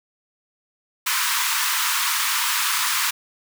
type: high-pass noise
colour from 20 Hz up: pink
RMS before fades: -22 dBFS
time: 1.06-3.11 s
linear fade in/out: 10 ms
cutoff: 930 Hz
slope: 96 dB/octave
effects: none